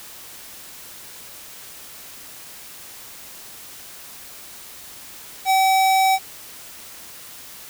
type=tone; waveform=square; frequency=765 Hz; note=G5; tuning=42 cents flat; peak=-15 dBFS; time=5.45-6.19 s; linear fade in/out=50 ms; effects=white hiss -40 dBFS RMS until 7.69 s